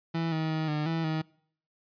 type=tone with pitch steps; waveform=30% pulse; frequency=165 / 158.7 / 157.8 / 150.8 / 163.7 / 157.8 Hz; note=E3 / D#3 / D#3 / D3 / E3 / D#3; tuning=+2 / +35 / +25 / +46 / -12 / +25 cents; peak=-25 dBFS; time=0.14-1.22 s; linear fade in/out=10 ms; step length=180 ms; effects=noise-tail reverb RT60 0.6 s tail -24 dB re dry + resampled to 11025 Hz